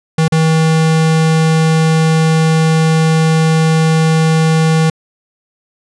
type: tone with dropouts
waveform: square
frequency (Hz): 160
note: D#3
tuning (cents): +49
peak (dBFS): -9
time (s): 0.18-4.9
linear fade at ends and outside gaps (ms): 5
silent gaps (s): 0.281-0.321
effects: resampled to 22050 Hz